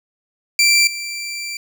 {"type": "tone with level steps", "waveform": "20% pulse", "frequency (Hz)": 2349, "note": "D7", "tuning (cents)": 0, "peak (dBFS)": [-6, -20], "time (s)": [0.59, 1.57], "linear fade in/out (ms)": 2, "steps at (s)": 0.87, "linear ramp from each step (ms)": 2, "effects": []}